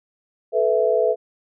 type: chord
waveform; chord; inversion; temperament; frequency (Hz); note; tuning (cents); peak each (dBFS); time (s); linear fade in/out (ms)
sine; A suspended second; none; equal with one note detuned; 434.4 / 493.9 / 659.3; A4 / B4 / E5; -22 / 0 / 0; -20; 0.52-1.16; 50
effects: none